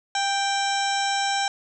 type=harmonic tone with a mistuned harmonic; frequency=784 Hz; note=G5; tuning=in tune; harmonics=1 / 2 / 3 / 4 / 5 / 7 / 8 / 9 / 10; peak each=-24 / -29 / -34 / -33 / -32 / -32 / -38 / -40 / -37 dBFS; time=0.15-1.48 s; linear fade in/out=2 ms; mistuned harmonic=1; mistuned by=+25 cents; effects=none